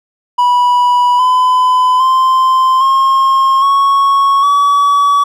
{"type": "tone with pitch steps", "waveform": "triangle", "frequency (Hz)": [980, 1009.9, 1040.7, 1072.4, 1105.1, 1138.8], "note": ["B5", "B5", "C6", "C6", "C#6", "C#6"], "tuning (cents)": [-14, 38, -10, 42, -6, 46], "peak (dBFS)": -5, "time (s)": [0.38, 5.24], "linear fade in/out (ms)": 10, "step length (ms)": 810, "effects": []}